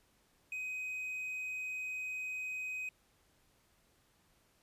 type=tone; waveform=triangle; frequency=2515 Hz; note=D#7; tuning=18 cents sharp; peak=-36 dBFS; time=0.52-2.89 s; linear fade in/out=2 ms; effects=pink hiss -71 dBFS RMS until 4.62 s + resampled to 32000 Hz